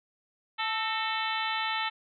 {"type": "harmonic tone with a mistuned harmonic", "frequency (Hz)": 440, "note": "A4", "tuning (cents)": 0, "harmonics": [2, 3, 4, 5, 6, 7, 8, 9], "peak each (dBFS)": [-33, -35, -36, -37, -38, -38, -39, -40], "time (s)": [0.58, 1.9], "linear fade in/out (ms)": 20, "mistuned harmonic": 4, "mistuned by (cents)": 60, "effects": []}